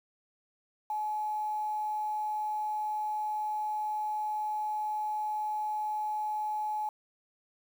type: tone with quantisation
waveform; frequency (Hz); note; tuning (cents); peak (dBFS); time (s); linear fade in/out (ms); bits
sine; 851; G#5; +42; -30; 0.9-6.89; 2; 9
effects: none